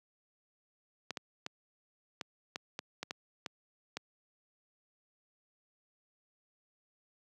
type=clicks; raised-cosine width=0.2 ms; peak=-20 dBFS; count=10; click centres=1.107 / 1.172 / 1.464 / 2.212 / 2.559 / 2.791 / 3.03 / 3.109 / 3.462 / 3.97 s; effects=high-pass 150 Hz 12 dB/octave